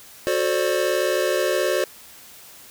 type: chord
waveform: square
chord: D dominant seventh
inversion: first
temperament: just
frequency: 367.1 / 440.5 / 528.6 / 587.3 Hz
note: F#4 / A4 / C5 / D5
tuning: -14 / +2 / +18 / 0 cents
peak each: -25 / -29 / -25 / -25 dBFS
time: 0.27-1.84 s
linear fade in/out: 0 ms
effects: white hiss -45 dBFS RMS until 2.7 s